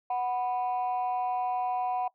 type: tone pair together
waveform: sine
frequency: 740 / 987.8 Hz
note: F#5 / B5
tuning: 0 / 0 cents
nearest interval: perfect fourth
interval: 500 cents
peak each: -26 / -33 dBFS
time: 0.1-2.08 s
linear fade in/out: 5 ms
effects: noise-tail reverb RT60 0.1 s tail -20 dB re dry + tanh soft clip ceiling -23 dBFS